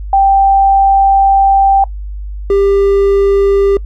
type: tone pair in turn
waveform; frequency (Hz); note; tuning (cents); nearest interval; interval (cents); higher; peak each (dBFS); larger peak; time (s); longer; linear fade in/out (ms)
sine / triangle; 784 / 397; G5 / G4; 0 / +22; octave; 1178; first; -5; neither; 0.13-1.84 / 2.5-3.77; first; 2
effects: noise-tail reverb RT60 0.1 s tail -23 dB re dry + added 50 Hz sine -20 dBFS peak until 3.85 s